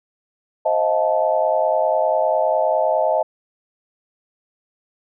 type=chord; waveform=sine; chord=F dominant seventh; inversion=second; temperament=just; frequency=523.8 / 628.6 / 698.5 / 873.1 Hz; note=C5 / Eb5 / F5 / A5; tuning=+2 / +18 / 0 / -14 cents; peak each=-23 / -18 / -23 / -22 dBFS; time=0.65-3.23 s; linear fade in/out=10 ms; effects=none